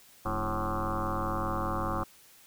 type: tone with frequency modulation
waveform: sine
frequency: 546 Hz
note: C#5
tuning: 26 cents flat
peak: -28 dBFS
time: 0.25-2.04 s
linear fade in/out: 10 ms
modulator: 105 Hz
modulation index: 7.1
effects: white hiss -57 dBFS RMS until 2.46 s